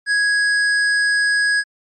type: tone with tanh clipping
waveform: sine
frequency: 1661.2 Hz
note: G#6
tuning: in tune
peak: -16 dBFS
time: 0.06-1.64 s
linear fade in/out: 50 ms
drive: 15 dB
effects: MP3 48 kbps